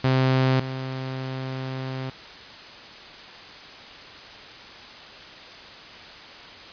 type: tone pair in turn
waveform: sawtooth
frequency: 130.81 / 131.31 Hz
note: C3 / C3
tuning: 0 / +7 cents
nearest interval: unison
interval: 7 cents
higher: second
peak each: -14 / -25 dBFS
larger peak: first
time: 0.04-0.6 / 0.6-2.1 s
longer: second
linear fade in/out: 5 ms
effects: white hiss -42 dBFS RMS until 6.72 s + resampled to 11025 Hz